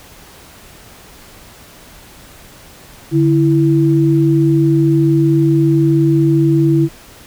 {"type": "tone pair together", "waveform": "sine", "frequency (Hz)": [145.39, 329.8], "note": ["D3", "E4"], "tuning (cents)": [-17, 1], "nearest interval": "octave + major second", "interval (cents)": 1418, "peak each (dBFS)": [-12, -11], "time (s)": [3.11, 6.89], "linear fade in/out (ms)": 50, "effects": ["pink hiss -40 dBFS RMS until 7.26 s"]}